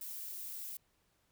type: noise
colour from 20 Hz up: violet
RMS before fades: -44 dBFS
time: 0.01-0.77 s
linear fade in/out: 2 ms
effects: pink hiss -75 dBFS RMS until 1.31 s